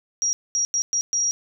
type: tone bursts at uneven times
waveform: sine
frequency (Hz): 5690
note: F8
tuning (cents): +31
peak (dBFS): -19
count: 5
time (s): 0.22-0.33 / 0.55-0.65 / 0.74-0.82 / 0.93-1.01 / 1.13-1.31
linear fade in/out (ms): 0
effects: none